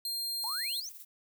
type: tone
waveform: sawtooth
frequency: 4200 Hz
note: C8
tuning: 6 cents sharp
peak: -30 dBFS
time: 0.05-0.8 s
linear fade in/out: 2 ms
type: noise with tremolo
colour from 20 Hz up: violet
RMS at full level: -47 dBFS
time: 0.42-1.05 s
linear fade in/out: 10 ms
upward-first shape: square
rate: 19 Hz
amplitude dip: 45%
type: exponential sweep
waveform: sine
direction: up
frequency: 830.6 to 6440 Hz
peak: -38 dBFS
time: 0.44-0.89 s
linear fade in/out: 0 ms
effects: none